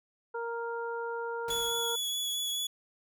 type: harmonic tone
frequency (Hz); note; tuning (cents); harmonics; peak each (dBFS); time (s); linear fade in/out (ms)
466.2; A#4; 0; 1 / 2 / 3; -35 / -38 / -40; 0.34-1.96; 10
type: noise with exponential decay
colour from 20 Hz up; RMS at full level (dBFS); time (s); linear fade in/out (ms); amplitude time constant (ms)
pink; -43; 1.48-2.22; 2; 160
type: tone with vibrato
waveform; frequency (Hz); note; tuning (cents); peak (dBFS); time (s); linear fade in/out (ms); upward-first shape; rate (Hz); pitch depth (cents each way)
sawtooth; 3392; G#7; +36; -28; 1.5-2.67; 5; sine; 4.7; 12
effects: none